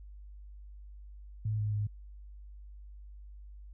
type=tone with pitch steps; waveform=sine; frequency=107.8 / 105.4 / 104.5 Hz; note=A2 / G#2 / G#2; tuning=-35 / +26 / +11 cents; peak=-29 dBFS; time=1.45-1.87 s; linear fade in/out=5 ms; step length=140 ms; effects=added 50 Hz sine -46 dBFS peak until 3.73 s